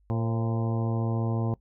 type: harmonic tone with a mistuned harmonic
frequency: 114.2 Hz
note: A#2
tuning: 35 cents flat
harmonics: 1 / 2 / 3 / 4 / 5 / 6 / 7 / 8 / 9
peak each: -26 / -32 / -36 / -38 / -40 / -42 / -43 / -44 / -45 dBFS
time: 0.1-1.54 s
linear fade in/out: 0 ms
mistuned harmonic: 5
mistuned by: -65 cents
effects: noise-tail reverb RT60 0.1 s tail -22 dB re dry + added 50 Hz sine -60 dBFS peak until 1.6 s